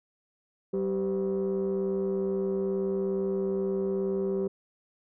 sine tone cluster, 191.9 / 388.8 / 508 Hz, G3 / G4 / B4, -37 / -14 / +49 cents, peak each -30 / -26 / -35 dBFS, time 0.73-4.48 s, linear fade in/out 10 ms, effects tanh soft clip ceiling -22 dBFS

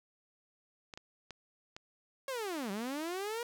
clicks, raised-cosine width 0.2 ms, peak -28 dBFS, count 4, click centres 0.938 / 0.975 / 1.307 / 1.765 s
sawtooth linear two-way sweep, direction down then up, 554.4 to 188.6 to 482.5 Hz, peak -32 dBFS, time 2.28-3.43 s, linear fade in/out 2 ms, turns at 2.71 s
effects none

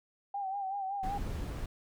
sine tone with vibrato, 784 Hz, G5, in tune, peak -33 dBFS, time 0.34-1.18 s, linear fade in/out 5 ms, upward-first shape sine, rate 5.3 Hz, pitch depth 61 cents each way
brown noise, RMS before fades -37 dBFS, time 1.03-1.66 s, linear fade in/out 5 ms
effects none

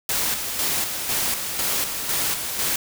white noise with tremolo, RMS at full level -23 dBFS, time 0.09-2.76 s, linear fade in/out 2 ms, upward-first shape square, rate 2 Hz, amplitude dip 45%, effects none

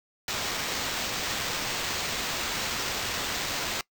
white noise with sample-and-hold, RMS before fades -31 dBFS, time 0.28-3.81 s, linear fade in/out 2 ms, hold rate 11025 Hz, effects noise-tail reverb RT60 0.1 s tail -22 dB re dry

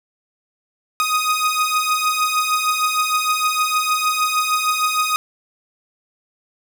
sawtooth beating tone pair, 1244.5 / 1251 Hz, D#6 / D#6, 0 / +9 cents, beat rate 6.5 Hz, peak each -18 / -15 dBFS, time 1-5.16 s, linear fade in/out 0 ms, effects none

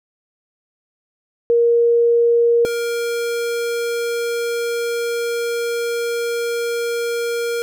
sine / square tone pair in turn, 470 / 470 Hz, A#4 / A#4, +14 / +14 cents, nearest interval unison, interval 0 cents, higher neither, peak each -11 / -20 dBFS, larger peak first, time 1.5-2.65 / 2.65-7.62 s, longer second, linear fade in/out 0 ms, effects none

